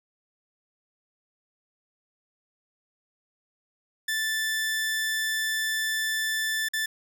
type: tone with dropouts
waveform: sawtooth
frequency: 1760 Hz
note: A6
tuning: in tune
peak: -22 dBFS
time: 4.08-6.86 s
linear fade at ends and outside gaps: 5 ms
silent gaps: 6.687-6.734 s
effects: none